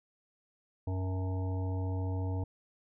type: harmonic tone with a mistuned harmonic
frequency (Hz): 93.4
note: F#2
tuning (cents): +17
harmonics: 1 / 3 / 5 / 7 / 9 / 10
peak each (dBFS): -31 / -41 / -45 / -48 / -50 / -51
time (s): 0.87-2.44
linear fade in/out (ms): 5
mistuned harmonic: 10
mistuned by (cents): -36
effects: none